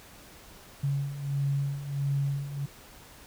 sine beating tone pair, 138.8 / 140.3 Hz, C#3 / C#3, +3 / +21 cents, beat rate 1.5 Hz, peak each -33 / -28 dBFS, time 0.83-2.66 s, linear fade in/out 10 ms, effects pink hiss -51 dBFS RMS until 3.26 s

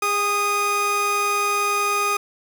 30% pulse tone pair together, 406.3 / 1238.8 Hz, G#4 / D#6, -38 / -8 cents, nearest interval octave + perfect fifth, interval 1930 cents, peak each -24 / -17 dBFS, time 0.02-2.17 s, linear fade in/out 5 ms, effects none

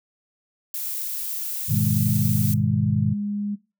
violet noise, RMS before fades -29 dBFS, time 0.74-2.54 s, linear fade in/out 2 ms
sine chord, G# minor, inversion none, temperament just, 103.83 / 124.59 / 155.74 Hz, G#2 / B2 / D#3, 0 / +16 / +2 cents, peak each -24 / -24 / -24 dBFS, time 1.68-3.14 s, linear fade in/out 20 ms
sine tone, 204.9 Hz, G#3, 23 cents flat, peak -24 dBFS, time 1.72-3.56 s, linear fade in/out 20 ms
effects noise-tail reverb RT60 0.3 s tail -21 dB re dry

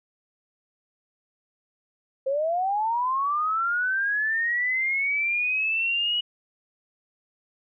sine linear sweep, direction up, 521 to 2936 Hz, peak -22 dBFS, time 2.26-6.21 s, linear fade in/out 10 ms, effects none

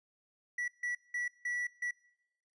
triangle tone bursts at uneven times, 1949 Hz, B6, 23 cents flat, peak -31 dBFS, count 5, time 0.58-0.68 / 0.83-0.95 / 1.14-1.28 / 1.45-1.67 / 1.82-1.91 s, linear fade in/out 5 ms, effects noise-tail reverb RT60 0.9 s tail -25 dB re dry + resampled to 22050 Hz

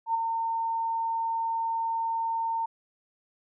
sine tone with ADSR envelope, 910 Hz, A#5, 42 cents flat, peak -21 dBFS, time 0.06-2.66 s, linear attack 85 ms, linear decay 11 ms, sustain -5 dB, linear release 9 ms, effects none

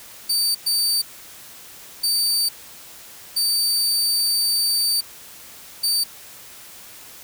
sawtooth tone bursts at uneven times, 4609 Hz, D8, 33 cents flat, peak -15 dBFS, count 5, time 0.29-0.55 / 0.66-1.02 / 2.03-2.49 / 3.36-5.01 / 5.83-6.04 s, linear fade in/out 10 ms, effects white hiss -42 dBFS RMS until 7.23 s

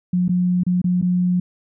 sine tone with dropouts, 179.5 Hz, F3, 48 cents sharp, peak -15 dBFS, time 0.13-1.4 s, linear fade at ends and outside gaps 5 ms, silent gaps 0.282-0.292 / 0.635-0.665 / 0.817-0.842 / 1.015-1.024 s, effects none

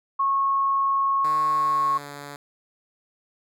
sine tone, 1095 Hz, C#6, 22 cents flat, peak -19 dBFS, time 0.19-1.98 s, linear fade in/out 10 ms
5% pulse tone with pitch glide, 150.7 to 143.48 Hz, D3 to D3, +45 to -40 cents, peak -25 dBFS, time 1.24-2.36 s, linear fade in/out 2 ms, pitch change -85 cents, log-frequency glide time 1.4-2.07 s
effects none

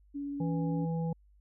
sine tone with vibrato, 283.7 Hz, C#4, 40 cents sharp, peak -34 dBFS, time 0.14-0.86 s, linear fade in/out 20 ms, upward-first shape triangle, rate 17 Hz, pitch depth 12 cents each way
harmonic tone, 164.81 Hz, E3, in tune, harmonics 1 / 3 / 5, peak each -30 / -40 / -44 dBFS, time 0.4-1.13 s, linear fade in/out 5 ms
effects added 50 Hz sine -59 dBFS peak until 1.4 s

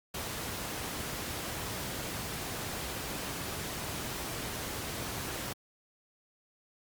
pink noise, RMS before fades -37 dBFS, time 0.14-5.53 s, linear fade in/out 5 ms, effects high-pass 60 Hz 12 dB/octave + Opus 48 kbps

